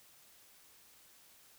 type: silence
effects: white hiss -62 dBFS RMS until 1.58 s